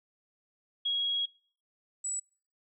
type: tone pair in turn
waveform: sine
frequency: 3307 / 7865 Hz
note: G#7 / B8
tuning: -8 / -8 cents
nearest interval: octave + minor third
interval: 1500 cents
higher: second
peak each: -27 / -31 dBFS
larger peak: first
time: 0.85-1.26 / 2.04-2.2 s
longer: first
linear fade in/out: 10 ms
effects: noise-tail reverb RT60 0.5 s tail -26 dB re dry